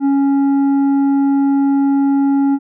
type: tone with tanh clipping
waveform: triangle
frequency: 277.2 Hz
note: C#4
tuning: in tune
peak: -12 dBFS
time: 0-2.59 s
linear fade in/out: 50 ms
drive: 11 dB
effects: none